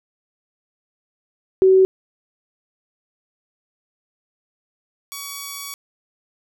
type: tone pair in turn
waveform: sine / 5% pulse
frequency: 378.6 / 1129 Hz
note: F#4 / C#6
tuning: +40 / +31 cents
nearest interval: octave + perfect fifth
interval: 1891 cents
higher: second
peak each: -9 / -18 dBFS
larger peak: first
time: 1.62-1.85 / 5.12-5.74 s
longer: second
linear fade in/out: 0 ms
effects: none